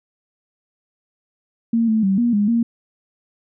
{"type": "tone with pitch steps", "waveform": "sine", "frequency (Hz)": [230, 219.6, 193.2, 238.1, 205.6, 232.9], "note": ["A#3", "A3", "G3", "A#3", "G#3", "A#3"], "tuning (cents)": [-23, -3, -25, 37, -17, -1], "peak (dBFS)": -14, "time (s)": [1.73, 2.63], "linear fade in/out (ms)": 5, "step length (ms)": 150, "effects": []}